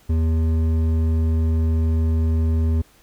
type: tone with hard clipping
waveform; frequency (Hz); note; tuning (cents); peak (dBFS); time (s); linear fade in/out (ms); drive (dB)
sine; 80.6; E2; -38; -18; 0.09-2.82; 10; 9
effects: pink hiss -54 dBFS RMS until 3.02 s